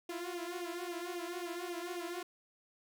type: tone with flanger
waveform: sawtooth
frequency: 349.2 Hz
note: F4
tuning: in tune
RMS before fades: -41 dBFS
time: 0.09-2.23 s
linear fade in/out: 5 ms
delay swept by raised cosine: 0.32 to 5.22 ms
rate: 3.7 Hz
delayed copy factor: +0.8
effects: none